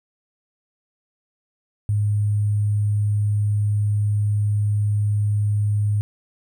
sine tone with sample-and-hold, 103.83 Hz, G#2, in tune, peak -17 dBFS, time 1.89-6.01 s, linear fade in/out 0 ms, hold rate 8820 Hz, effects none

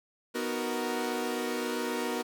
sawtooth chord, B major seventh, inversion none, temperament equal, 246.9 / 311.1 / 370 / 466.2 Hz, B3 / D#4 / F#4 / A#4, 0 / 0 / 0 / 0 cents, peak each -31 / -35 / -32 / -31 dBFS, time 0.34-2.23 s, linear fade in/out 20 ms, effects none

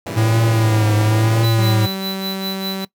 10% pulse chord, G diminished seventh, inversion none, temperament equal, 98 / 116.54 / 138.59 / 164.81 Hz, G2 / Bb2 / Db3 / Fb3, 0 / 0 / 0 / 0 cents, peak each -21 / -21 / -24 / -21 dBFS, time 0.06-1.46 s, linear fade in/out 5 ms
square tone with vibrato, 109.9 Hz, A2, 2 cents flat, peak -14 dBFS, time 0.16-1.87 s, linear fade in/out 20 ms, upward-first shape triangle, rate 0.96 Hz, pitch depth 66 cents each way
square tone with tremolo, 3977 Hz, B7, 11 cents sharp, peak -24 dBFS, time 1.43-2.85 s, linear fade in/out 10 ms, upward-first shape sine, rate 5 Hz, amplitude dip 85%
sawtooth tone, 192.2 Hz, G3, 34 cents flat, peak -19 dBFS, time 1.58-2.85 s, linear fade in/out 5 ms
effects noise-tail reverb RT60 0.1 s tail -20 dB re dry

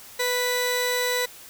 sawtooth tone pair together, 493.9 / 1975.6 Hz, B4 / B6, 0 / 0 cents, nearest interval 2 octaves, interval 2400 cents, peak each -21 dBFS, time 0.19-1.26 s, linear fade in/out 10 ms, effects white hiss -45 dBFS RMS until 1.49 s

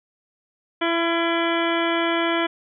harmonic tone with a mistuned harmonic, 335.1 Hz, E4, 29 cents sharp, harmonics 1 / 2 / 3 / 4 / 5 / 6 / 7 / 9 / 10, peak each -23 / -26 / -28 / -29 / -30 / -31 / -31 / -33 / -33 dBFS, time 0.81-2.47 s, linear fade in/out 10 ms, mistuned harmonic 4, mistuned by +20 cents, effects none

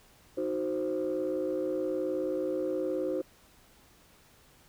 sine chord, C diminished, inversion first, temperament equal, 311.1 / 370 / 523.3 Hz, Eb4 / Gb4 / C5, 0 / 0 / 0 cents, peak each -33 / -32 / -31 dBFS, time 0.37-3.22 s, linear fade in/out 10 ms, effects tanh soft clip ceiling -23 dBFS + pink hiss -60 dBFS RMS until 4.68 s

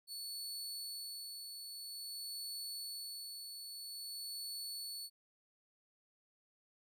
sawtooth tone with tremolo, 4435 Hz, C#8, in tune, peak -39 dBFS, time 0.07-5.1 s, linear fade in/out 50 ms, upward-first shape sine, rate 0.5 Hz, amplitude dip 40%, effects none

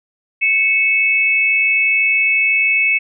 sine tone pair together, 2217 / 2599 Hz, C#7 / E7, 0 / -25 cents, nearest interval minor third, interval 275 cents, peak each -15 / -14 dBFS, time 0.41-2.99 s, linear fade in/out 20 ms, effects none

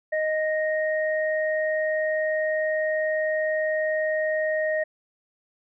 sine tone pair together, 622.3 / 1864.7 Hz, D#5 / A#6, 0 / 0 cents, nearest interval octave + perfect fifth, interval 1900 cents, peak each -23 / -28 dBFS, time 0.12-4.84 s, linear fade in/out 10 ms, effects none

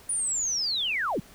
sine linear sweep, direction down, 9670 to 112.1 Hz, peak -25 dBFS, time 0.09-1.2 s, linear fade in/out 5 ms, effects pink hiss -52 dBFS RMS until 1.34 s

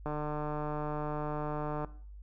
click train, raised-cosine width 1 ms, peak -22 dBFS, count 269, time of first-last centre 0.06-1.847 s, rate 150 Hz, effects noise-tail reverb RT60 0.5 s tail -17 dB re dry + added 50 Hz sine -45 dBFS peak until 2.22 s

